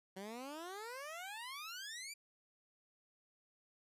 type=exponential sweep; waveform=15% pulse; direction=up; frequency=185 to 2395 Hz; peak=-39 dBFS; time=0.16-2.14 s; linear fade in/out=10 ms; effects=resampled to 32000 Hz